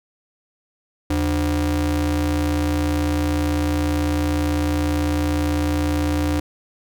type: ring-modulated tone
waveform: square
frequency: 109 Hz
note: A2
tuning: 16 cents flat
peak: -16 dBFS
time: 1.1-6.4 s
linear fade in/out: 5 ms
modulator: 188 Hz
effects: none